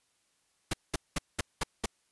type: noise bursts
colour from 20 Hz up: pink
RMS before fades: -30 dBFS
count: 6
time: 0.71-1.86 s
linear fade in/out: 5 ms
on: 25 ms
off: 200 ms
effects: white hiss -73 dBFS RMS until 2.11 s + resampled to 24000 Hz